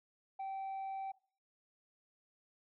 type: tone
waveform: sine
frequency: 775 Hz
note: G5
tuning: 20 cents flat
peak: -36 dBFS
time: 0.39-1.12 s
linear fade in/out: 10 ms
effects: noise-tail reverb RT60 0.4 s tail -20 dB re dry + tanh soft clip ceiling -38 dBFS